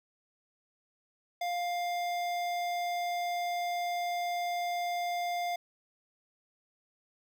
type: tone with notch filter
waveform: square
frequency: 702 Hz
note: F5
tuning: 9 cents sharp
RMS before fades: -33 dBFS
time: 1.41-5.56 s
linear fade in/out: 5 ms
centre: 9600 Hz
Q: 0.91
effects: none